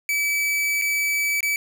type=tone with dropouts; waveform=45% pulse; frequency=2298 Hz; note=D7; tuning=38 cents flat; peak=-20 dBFS; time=0.09-1.56 s; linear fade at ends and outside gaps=1 ms; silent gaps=0.815-0.82 / 1.406-1.429 s; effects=none